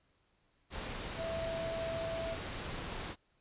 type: tone in noise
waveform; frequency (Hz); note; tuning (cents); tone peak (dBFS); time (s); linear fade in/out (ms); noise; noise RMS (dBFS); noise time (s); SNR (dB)
sine; 659.3; E5; 0; -36; 1.16-2.37; 50; pink; -41; 0.7-3.16; +2
effects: pink hiss -74 dBFS RMS until 3.4 s + resampled to 8000 Hz